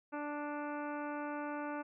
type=harmonic tone with a mistuned harmonic; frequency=293.7 Hz; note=D4; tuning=in tune; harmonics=1 / 2 / 3 / 4 / 5 / 6 / 7 / 8 / 9; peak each=-41 / -44 / -44 / -48 / -47 / -58 / -59 / -58 / -59 dBFS; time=0.12-1.83 s; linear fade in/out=20 ms; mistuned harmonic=7; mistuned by=+24 cents; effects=none